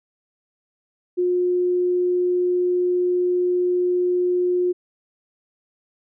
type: tone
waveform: sine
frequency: 358.5 Hz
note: F4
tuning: 45 cents sharp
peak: -17 dBFS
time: 1.17-4.73 s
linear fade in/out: 20 ms
effects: none